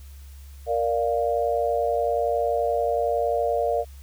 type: chord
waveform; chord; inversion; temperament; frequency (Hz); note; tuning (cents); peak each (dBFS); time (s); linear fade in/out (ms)
sine; Bb major; none; equal; 466.2 / 587.3 / 698.5; Bb4 / D5 / F5; 0 / 0 / 0; -25; 0.66-3.85; 50
effects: added 69 Hz sine -40 dBFS peak until 4.02 s + white hiss -55 dBFS RMS until 4.02 s